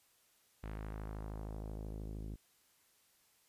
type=tone with low-pass filter sweep; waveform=sawtooth; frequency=53 Hz; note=G#1; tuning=36 cents sharp; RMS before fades=-44 dBFS; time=0.63-2.36 s; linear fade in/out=10 ms; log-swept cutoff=2300 to 300 Hz; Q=1.1; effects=white hiss -71 dBFS RMS until 3.48 s + resampled to 32000 Hz